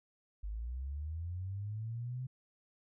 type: linear sweep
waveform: sine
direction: up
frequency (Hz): 49 to 130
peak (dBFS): -37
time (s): 0.43-2.27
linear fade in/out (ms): 10
effects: none